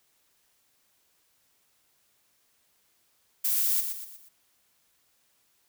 violet noise with echo, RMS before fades -26 dBFS, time 3.44-3.81 s, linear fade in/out 10 ms, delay 120 ms, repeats 4, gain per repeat -7 dB, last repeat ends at 4.29 s, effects white hiss -69 dBFS RMS until 5.68 s

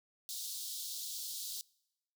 pink high-pass noise, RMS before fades -42 dBFS, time 0.29-1.61 s, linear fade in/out 0 ms, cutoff 3600 Hz, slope 48 dB/octave, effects noise-tail reverb RT60 0.9 s tail -25 dB re dry

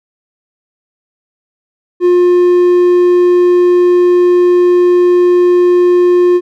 triangle tone, 355.5 Hz, F4, 31 cents sharp, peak -3 dBFS, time 2-6.41 s, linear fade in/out 50 ms, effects none

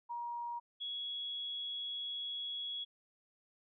sine tone pair in turn, 949 / 3347 Hz, A#5 / G#7, +31 / +13 cents, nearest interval octave + minor seventh, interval 2182 cents, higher second, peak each -38 / -38 dBFS, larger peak neither, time 0.09-0.6 / 0.8-2.85 s, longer second, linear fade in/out 20 ms, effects none

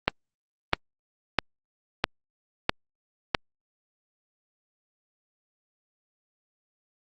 click train, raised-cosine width 0.3 ms, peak -3 dBFS, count 6, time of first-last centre 0.08-3.348 s, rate 1.53 Hz, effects Opus 32 kbps

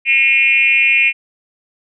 sine tone with frequency modulation, 2427 Hz, D#7, 44 cents flat, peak -9 dBFS, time 0.05-1.13 s, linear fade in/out 50 ms, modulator 266 Hz, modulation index 1, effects none

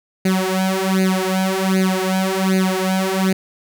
sawtooth tone with flanger, 188.8 Hz, F#3, 35 cents sharp, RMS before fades -18 dBFS, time 0.25-3.33 s, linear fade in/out 5 ms, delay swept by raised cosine 0.45 to 4.05 ms, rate 1.3 Hz, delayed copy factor +1, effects none

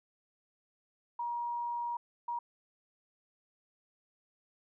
sine tone bursts at uneven times, 951 Hz, A#5, 34 cents sharp, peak -33 dBFS, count 2, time 1.19-1.97 / 2.28-2.39 s, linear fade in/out 5 ms, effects none

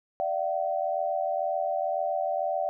sine tone cluster, 590 / 677 / 759 Hz, D5 / E5 / F#5, +8 / +46 / +44 cents, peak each -30 dBFS, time 0.2-2.69 s, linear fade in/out 0 ms, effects none

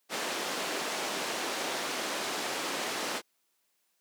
pink band-pass noise, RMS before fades -34 dBFS, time 0.09-3.22 s, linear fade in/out 50 ms, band 310 to 7500 Hz, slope 12 dB/octave, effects white hiss -75 dBFS RMS until 4 s + high-pass 200 Hz 12 dB/octave

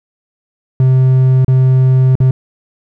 triangle tone with dropouts, 130 Hz, C3, 11 cents flat, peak -4 dBFS, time 0.8-2.31 s, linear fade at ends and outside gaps 2 ms, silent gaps 1.447-1.481 / 2.154-2.202 s, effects none

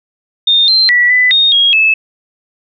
sine tone with pitch steps, 3648 / 4131 / 1949 / 1997 / 3701 / 3281 / 2610 Hz, A#7 / C8 / B6 / B6 / A#7 / G#7 / E7, -38 / -23 / -23 / +19 / -13 / -22 / -18 cents, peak -6 dBFS, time 0.47-1.94 s, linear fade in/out 5 ms, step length 210 ms, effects none

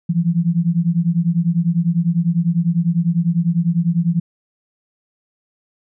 sine beating tone pair, 165.1 / 175.1 Hz, E3 / F3, +3 / +5 cents, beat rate 10 Hz, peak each -17 dBFS, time 0.09-4.2 s, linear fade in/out 10 ms, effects none

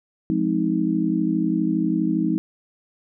sine chord, F minor seventh, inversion none, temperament just, 174.61 / 209.5 / 261.9 / 314.3 Hz, F3 / Ab3 / C4 / Eb4, 0 / +15 / +2 / +18 cents, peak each -25 / -25 / -26 / -22 dBFS, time 0.3-2.38 s, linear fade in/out 0 ms, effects none

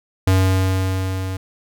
square tone with level ramp, 94.3 Hz, F#2, 33 cents sharp, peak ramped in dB -12 to -24 dBFS, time 0.27-1.37 s, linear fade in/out 5 ms, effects none

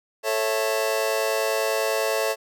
sawtooth chord, A major, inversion none, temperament just, 440 / 550 / 660 Hz, A4 / C#5 / E5, 0 / -14 / +2 cents, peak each -22 dBFS, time 0.23-2.36 s, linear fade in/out 50 ms, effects none

